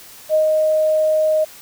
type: tone with ADSR envelope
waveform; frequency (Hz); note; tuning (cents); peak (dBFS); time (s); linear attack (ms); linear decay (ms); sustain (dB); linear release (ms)
sine; 622.3; D#5; 0; -11; 0.29-1.45; 51; 110; -2; 15
effects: white hiss -41 dBFS RMS until 1.61 s